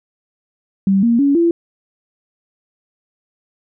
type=tone with pitch steps; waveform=sine; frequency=194.4 / 233.9 / 281.3 / 338.5 Hz; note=G3 / A#3 / C#4 / E4; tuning=-14 / +6 / +26 / +46 cents; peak=-10 dBFS; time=0.87-1.51 s; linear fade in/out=2 ms; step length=160 ms; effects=none

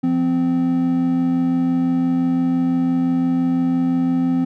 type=tone pair together; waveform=triangle; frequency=172.33 / 258.2 Hz; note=F3 / C4; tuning=-23 / -23 cents; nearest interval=perfect fifth; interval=700 cents; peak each=-21 / -14 dBFS; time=0.03-4.45 s; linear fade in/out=10 ms; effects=none

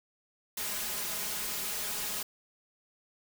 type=noise with comb filter; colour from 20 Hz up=white; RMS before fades=-35 dBFS; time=0.57-2.23 s; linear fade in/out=5 ms; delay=4.8 ms; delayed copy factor=+0.8; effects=none

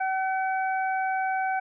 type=harmonic tone; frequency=760 Hz; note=F#5; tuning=46 cents sharp; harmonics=1 / 2 / 3; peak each=-25 / -31 / -38 dBFS; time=0-1.6 s; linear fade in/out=10 ms; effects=none

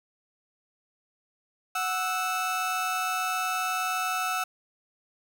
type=tone pair together; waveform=30% pulse; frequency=740 / 1311.7 Hz; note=F#5 / E6; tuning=0 / -9 cents; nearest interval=minor seventh; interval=991 cents; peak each=-28 / -26 dBFS; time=1.75-4.44 s; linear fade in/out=5 ms; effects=none

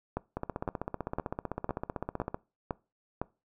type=two click trains; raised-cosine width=1 ms; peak=-17 / -19 dBFS; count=7 / 32; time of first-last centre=0.17-3.216 / 0.37-2.345 s; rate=1.97 / 15.7 Hz; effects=noise-tail reverb RT60 0.3 s tail -22 dB re dry

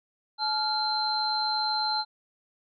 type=tone cluster; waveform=sine; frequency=857 / 1396 / 4114 Hz; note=A5 / F6 / C8; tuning=-46 / -1 / -30 cents; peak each=-28 / -35 / -27 dBFS; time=0.38-2.05 s; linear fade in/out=50 ms; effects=MP3 96 kbps

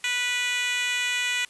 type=tone with high-pass filter; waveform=10% pulse; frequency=491.7 Hz; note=B4; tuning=8 cents flat; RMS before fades=-26 dBFS; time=0.04-1.45 s; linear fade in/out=2 ms; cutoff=2200 Hz; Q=1.7; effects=white hiss -54 dBFS RMS until 1.49 s + resampled to 24000 Hz

